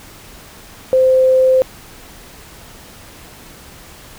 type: tone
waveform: sine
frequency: 519 Hz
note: C5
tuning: 14 cents flat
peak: -8 dBFS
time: 0.93-1.62 s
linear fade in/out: 0 ms
effects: pink hiss -39 dBFS RMS until 4.18 s